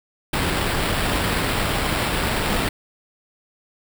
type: noise with sample-and-hold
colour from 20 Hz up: pink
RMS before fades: -22 dBFS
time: 0.33-2.69 s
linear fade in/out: 5 ms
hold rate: 6300 Hz
effects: none